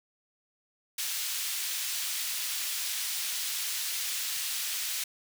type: high-pass noise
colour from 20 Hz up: pink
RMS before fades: -33 dBFS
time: 0.98-5.04 s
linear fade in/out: 5 ms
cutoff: 3000 Hz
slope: 12 dB/octave
effects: none